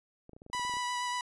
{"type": "clicks", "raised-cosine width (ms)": 2, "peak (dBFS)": -37, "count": 12, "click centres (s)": [0.294, 0.333, 0.365, 0.419, 0.464, 0.5, 0.549, 0.596, 0.65, 0.696, 0.739, 0.769]}
{"type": "tone with vibrato", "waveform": "sawtooth", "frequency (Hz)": 984, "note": "B5", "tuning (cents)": -7, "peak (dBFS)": -28, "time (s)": [0.53, 1.21], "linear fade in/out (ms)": 2, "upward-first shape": "sine", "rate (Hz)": 8.4, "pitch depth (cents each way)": 12}
{"effects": ["resampled to 22050 Hz"]}